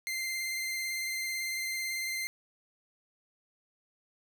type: tone with vibrato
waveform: sawtooth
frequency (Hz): 2086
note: C7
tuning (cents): -6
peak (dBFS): -29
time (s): 0.07-2.27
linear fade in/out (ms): 0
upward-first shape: sine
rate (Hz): 18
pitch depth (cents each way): 15
effects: none